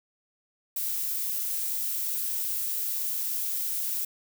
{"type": "noise", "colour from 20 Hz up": "violet", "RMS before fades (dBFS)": -30, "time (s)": [0.76, 4.05], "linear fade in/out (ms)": 5, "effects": []}